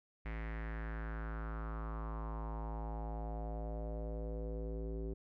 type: tone with low-pass filter sweep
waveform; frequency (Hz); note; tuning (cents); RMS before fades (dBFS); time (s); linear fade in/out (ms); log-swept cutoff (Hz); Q
square; 55; A1; 0; -41; 0.25-5.14; 10; 2100 to 400; 4
effects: none